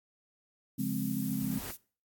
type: noise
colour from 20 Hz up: violet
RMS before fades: -42 dBFS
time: 0.78-1.77 s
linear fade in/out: 20 ms
type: chord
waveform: sine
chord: Db major seventh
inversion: none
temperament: equal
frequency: 138.59 / 174.61 / 207.7 / 261.6 Hz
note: Db3 / F3 / Ab3 / C4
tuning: 0 / 0 / 0 / 0 cents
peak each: -38 / -38 / -34 / -34 dBFS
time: 0.78-1.59 s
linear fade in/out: 10 ms
type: noise with exponential growth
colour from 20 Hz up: pink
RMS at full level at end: -41 dBFS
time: 0.83-1.71 s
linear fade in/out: 0 ms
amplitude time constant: 190 ms
effects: noise-tail reverb RT60 0.4 s tail -21 dB re dry + AAC 64 kbps